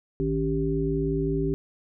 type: harmonic tone with a mistuned harmonic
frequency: 56 Hz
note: A1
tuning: 31 cents sharp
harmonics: 1 / 3 / 5 / 7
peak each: -31 / -28 / -29 / -27 dBFS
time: 0.2-1.54 s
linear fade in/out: 0 ms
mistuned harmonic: 3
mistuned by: -140 cents
effects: none